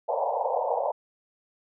pink band-pass noise, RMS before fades -27 dBFS, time 0.08-0.92 s, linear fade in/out 10 ms, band 480 to 960 Hz, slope 96 dB/octave, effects none

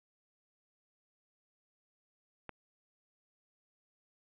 click, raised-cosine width 0.5 ms, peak -27 dBFS, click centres 2.493 s, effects resampled to 8000 Hz

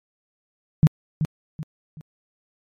sine tone with echo, 154.7 Hz, D#3, 10 cents flat, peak -9 dBFS, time 0.83-0.87 s, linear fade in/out 0 ms, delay 380 ms, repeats 3, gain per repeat -9 dB, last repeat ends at 2.01 s, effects MP3 64 kbps

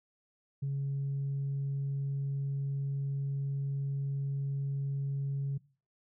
sine tone, 138.6 Hz, C#3, in tune, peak -29 dBFS, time 0.62-5.58 s, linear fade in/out 10 ms, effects noise-tail reverb RT60 0.4 s tail -22 dB re dry + tanh soft clip ceiling -28 dBFS

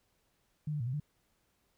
sine tone with pitch steps, 151.5 / 148.3 / 116.9 / 127.5 / 148.5 Hz, D#3 / D3 / A#2 / C3 / D3, -46 / +17 / +5 / -44 / +20 cents, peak -32 dBFS, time 0.67-1 s, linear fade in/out 5 ms, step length 66 ms, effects pink hiss -75 dBFS RMS until 1.77 s

